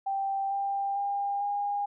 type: tone with pitch steps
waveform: sine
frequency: 784 / 793.6 / 803.3 / 813.1 Hz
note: G5 / G5 / G5 / G#5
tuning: 0 / +21 / +42 / -37 cents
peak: -27 dBFS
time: 0.06-1.86 s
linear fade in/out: 10 ms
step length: 450 ms
effects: none